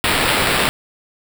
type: noise with sample-and-hold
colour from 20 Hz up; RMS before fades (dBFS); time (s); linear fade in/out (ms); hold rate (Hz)
white; -17; 0.04-0.69; 0; 6300
effects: none